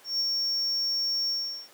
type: tone with ADSR envelope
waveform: triangle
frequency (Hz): 5500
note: F8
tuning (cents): -27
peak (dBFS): -22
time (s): 0.04-1.69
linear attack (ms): 160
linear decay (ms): 22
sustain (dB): -2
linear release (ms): 400
effects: pink hiss -54 dBFS RMS until 1.73 s + high-pass 400 Hz 12 dB/octave